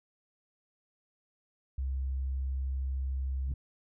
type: tone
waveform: sine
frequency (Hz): 66.5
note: C2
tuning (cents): +29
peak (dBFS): -29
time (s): 1.78-3.54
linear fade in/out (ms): 5
type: tone with exponential growth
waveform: sine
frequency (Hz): 136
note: C#3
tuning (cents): -33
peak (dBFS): -33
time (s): 3.4-3.52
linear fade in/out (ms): 2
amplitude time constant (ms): 25
effects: tanh soft clip ceiling -26 dBFS